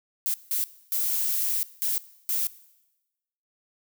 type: noise bursts at uneven times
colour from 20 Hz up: violet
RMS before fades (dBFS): -26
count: 5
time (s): 0.26-0.34 / 0.51-0.64 / 0.92-1.63 / 1.82-1.98 / 2.29-2.47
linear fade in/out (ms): 0
effects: noise-tail reverb RT60 1.0 s tail -19 dB re dry